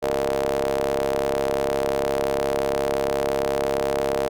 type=ring-modulated tone; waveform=sawtooth; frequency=68.7 Hz; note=C#2; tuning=15 cents flat; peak=-14 dBFS; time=0.02-4.29 s; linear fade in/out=20 ms; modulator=531 Hz; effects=none